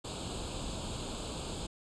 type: noise with comb filter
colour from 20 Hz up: pink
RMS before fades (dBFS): -39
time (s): 0.04-1.67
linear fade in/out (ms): 10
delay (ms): 0.26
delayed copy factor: +0.85
effects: resampled to 22050 Hz